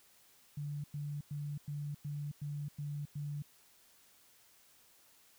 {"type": "tone bursts", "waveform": "sine", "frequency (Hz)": 145.8, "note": "D3", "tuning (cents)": -12, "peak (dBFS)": -37, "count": 8, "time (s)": [0.57, 3.423], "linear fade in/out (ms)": 5, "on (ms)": 270, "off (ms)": 99, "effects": ["white hiss -65 dBFS RMS until 5.38 s"]}